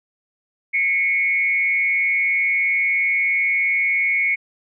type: tone with frequency modulation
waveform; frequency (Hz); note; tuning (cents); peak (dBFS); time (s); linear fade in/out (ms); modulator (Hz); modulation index
sine; 2200; C#7; -14; -16; 0.73-4.36; 20; 163; 0.55
effects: none